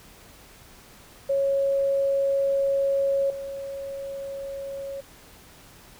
sine tone with level steps, 551 Hz, C#5, 11 cents flat, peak -20 / -31 dBFS, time 1.29-5.01 s, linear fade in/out 10 ms, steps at 3.3 s, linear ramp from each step 2 ms, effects pink hiss -50 dBFS RMS until 5.99 s

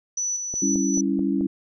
sine tone with tremolo, 5950 Hz, F#8, 9 cents sharp, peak -23 dBFS, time 0.17-1.01 s, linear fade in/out 5 ms, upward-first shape square, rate 2.6 Hz, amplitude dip 40%
click train, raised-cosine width 2 ms, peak -22 dBFS, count 5, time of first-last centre 0.54-1.41 s, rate 4.6 Hz
sine chord, C# diminished, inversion second, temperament equal with one note detuned, 197.36 / 277.2 / 329.6 Hz, G3 / C#4 / E4, +12 / 0 / 0 cents, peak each -25 / -23 / -26 dBFS, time 0.62-1.47 s, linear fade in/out 5 ms
effects none

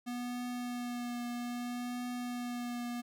square tone with vibrato, 243.3 Hz, B3, 26 cents flat, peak -37 dBFS, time 0.06-3.02 s, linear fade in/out 20 ms, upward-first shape triangle, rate 0.62 Hz, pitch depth 20 cents each way, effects none

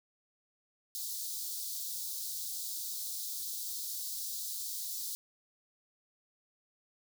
white high-pass noise, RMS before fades -39 dBFS, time 0.95-5.15 s, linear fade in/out 0 ms, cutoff 3800 Hz, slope 48 dB/octave, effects none

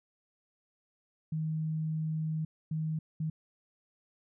sine tone bursts at uneven times, 157.4 Hz, D#3, 20 cents sharp, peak -30 dBFS, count 3, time 1.32-2.45 / 2.71-2.99 / 3.2-3.3 s, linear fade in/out 5 ms, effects none

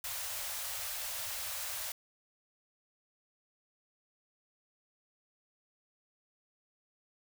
white band-stop noise, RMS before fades -39 dBFS, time 0.04-1.92 s, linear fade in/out 2 ms, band 110 to 510 Hz, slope 96 dB/octave, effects none

